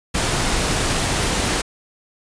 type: noise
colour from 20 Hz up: pink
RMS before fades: -20 dBFS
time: 0.14-1.62 s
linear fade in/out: 10 ms
effects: resampled to 22050 Hz